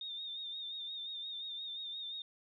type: tone with vibrato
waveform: sine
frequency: 3654 Hz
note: A#7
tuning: 35 cents flat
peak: -40 dBFS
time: 0.01-2.22 s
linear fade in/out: 2 ms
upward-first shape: sine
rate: 5.7 Hz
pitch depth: 52 cents each way
effects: none